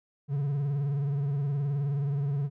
triangle tone with vibrato, 141.4 Hz, C#3, 35 cents sharp, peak -24 dBFS, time 0.28-2.5 s, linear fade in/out 50 ms, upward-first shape triangle, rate 19 Hz, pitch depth 92 cents each way, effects none

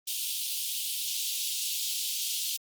pink high-pass noise, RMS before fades -32 dBFS, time 0.07-2.57 s, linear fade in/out 10 ms, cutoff 2900 Hz, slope 48 dB/octave, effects Opus 32 kbps

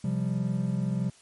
triangle chord, C suspended fourth, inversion none, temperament equal, 130.81 / 174.61 / 196 Hz, C3 / F3 / G3, 0 / 0 / 0 cents, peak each -28 dBFS, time 0.04-1.1 s, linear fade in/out 5 ms, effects white hiss -57 dBFS RMS until 1.21 s + MP3 48 kbps

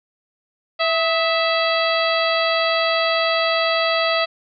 harmonic tone with a mistuned harmonic, 659.3 Hz, E5, in tune, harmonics 1 / 2 / 3 / 4 / 5 / 6 / 7, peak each -20 / -23 / -25 / -26 / -27 / -28 / -28 dBFS, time 0.79-4.26 s, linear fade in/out 20 ms, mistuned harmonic 2, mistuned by -55 cents, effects none

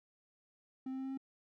triangle tone with pitch steps, 261.6 / 263.3 / 264.9 / 266.6 / 268.3 Hz, C4 / C4 / C4 / C4 / C4, 0 / +11 / +22 / +33 / +44 cents, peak -36 dBFS, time 0.86-1.175 s, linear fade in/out 5 ms, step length 63 ms, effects none

